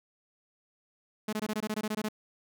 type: tone bursts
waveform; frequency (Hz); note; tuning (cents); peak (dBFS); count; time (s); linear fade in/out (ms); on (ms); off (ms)
sawtooth; 214.1; A3; -47; -26; 12; 1.28-2.087; 5; 48; 21
effects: none